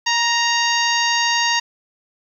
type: harmonic tone with a mistuned harmonic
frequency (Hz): 932.3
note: A#5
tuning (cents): 0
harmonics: 1 / 2 / 3 / 4 / 5 / 6 / 7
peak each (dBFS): -21 / -21 / -23 / -26 / -24 / -28 / -27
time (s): 0.06-1.6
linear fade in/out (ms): 10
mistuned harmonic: 1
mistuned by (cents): +22
effects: 8-bit